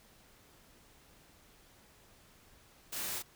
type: noise with echo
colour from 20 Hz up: white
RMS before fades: -40 dBFS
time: 2.92-3.19 s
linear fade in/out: 10 ms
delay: 36 ms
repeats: 1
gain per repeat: -2 dB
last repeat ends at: 3.226 s
effects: pink hiss -62 dBFS RMS until 3.35 s